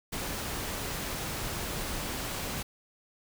pink noise, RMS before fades -35 dBFS, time 0.12-2.63 s, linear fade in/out 10 ms, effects none

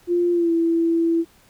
sine tone with pitch glide, 349.2 to 332.7 Hz, F4 to E4, 0 to +16 cents, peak -16 dBFS, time 0.07-1.25 s, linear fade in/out 50 ms, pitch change -84 cents, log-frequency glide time 0.32-0.52 s, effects pink hiss -55 dBFS RMS until 1.49 s

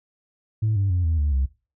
sine tone with pitch steps, 108.7 / 98.53 / 89.32 / 80.96 / 73.39 / 66.53 Hz, A2 / G2 / F2 / E2 / D2 / C2, -21 / +9 / +39 / -31 / -1 / +29 cents, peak -17 dBFS, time 0.62-1.46 s, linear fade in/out 10 ms, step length 140 ms, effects noise-tail reverb RT60 0.3 s tail -19 dB re dry + tanh soft clip ceiling -16 dBFS

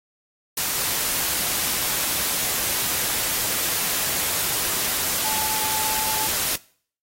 sine tone in noise, 870 Hz, A5, 20 cents flat, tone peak -30 dBFS, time 5.24-6.27 s, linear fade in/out 5 ms, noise white, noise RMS -24 dBFS, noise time 0.57-6.56 s, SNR -9 dB, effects noise-tail reverb RT60 0.5 s tail -21 dB re dry + AAC 48 kbps

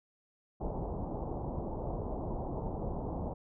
pink low-pass noise, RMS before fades -37 dBFS, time 0.6-3.34 s, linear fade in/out 10 ms, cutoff 940 Hz, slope 48 dB/octave, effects none

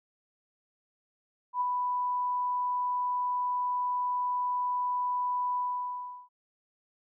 sine tone with ADSR envelope, 990 Hz, B5, 4 cents sharp, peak -24 dBFS, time 1.53-6.29 s, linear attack 80 ms, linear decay 15 ms, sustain -3 dB, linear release 720 ms, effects none

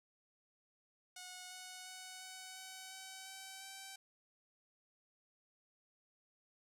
5% pulse tone with pitch steps, 731 / 736.9 / 742.9 / 749 / 755 / 761.2 / 767.3 / 773.6 Hz, F#5 / F#5 / F#5 / F#5 / F#5 / F#5 / G5 / G5, -21 / -7 / +7 / +21 / +35 / +49 / -37 / -23 cents, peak -37 dBFS, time 1.16-3.96 s, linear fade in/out 5 ms, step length 350 ms, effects none

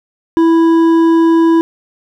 sine tone with hard clipping, 329.6 Hz, E4, in tune, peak -8 dBFS, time 0.37-1.61 s, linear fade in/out 0 ms, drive 7 dB, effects none

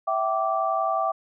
sine tone cluster, 658 / 769 / 1167 Hz, E5 / G5 / D6, -3 / -33 / -11 cents, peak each -26 dBFS, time 0.07-1.12 s, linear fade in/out 10 ms, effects none

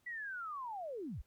sine linear sweep, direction down, 1975.5 to 30.87 Hz, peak -40 dBFS, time 0.06-1.22 s, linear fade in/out 10 ms, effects pink hiss -75 dBFS RMS until 1.26 s

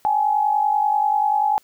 sine tone pair together, 797 / 847.3 Hz, G5 / G#5, +28 / +34 cents, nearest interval minor second, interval 106 cents, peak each -22 / -17 dBFS, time 0.05-1.58 s, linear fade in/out 0 ms, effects white hiss -58 dBFS RMS until 1.63 s

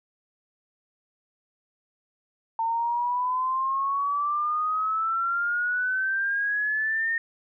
sine exponential sweep, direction up, 901 to 1842 Hz, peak -23 dBFS, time 2.59-7.18 s, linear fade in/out 2 ms, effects none

